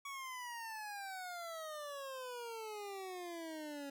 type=exponential sweep; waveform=25% pulse; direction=down; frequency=1129 to 276.9 Hz; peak=-40 dBFS; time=0.05-3.9 s; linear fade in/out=5 ms; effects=none